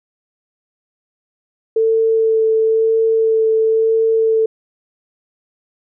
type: tone with vibrato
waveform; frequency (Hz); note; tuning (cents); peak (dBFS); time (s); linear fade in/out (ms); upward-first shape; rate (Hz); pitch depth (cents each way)
sine; 445.3; A4; +21; -11; 1.76-4.46; 5; sine; 0.99; 11
effects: none